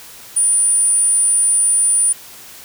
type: tone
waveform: sine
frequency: 9397 Hz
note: D9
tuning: in tune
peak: -11 dBFS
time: 0.36-2.13 s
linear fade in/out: 10 ms
effects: white hiss -38 dBFS RMS until 2.64 s